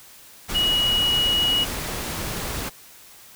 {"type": "tone in noise", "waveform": "sine", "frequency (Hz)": 2908, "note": "F#7", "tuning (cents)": -31, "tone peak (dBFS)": -18, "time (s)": [0.54, 1.65], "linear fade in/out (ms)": 20, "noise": "pink", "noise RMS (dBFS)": -29, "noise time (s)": [0.48, 2.7], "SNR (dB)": 8, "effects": ["white hiss -47 dBFS RMS until 3.35 s"]}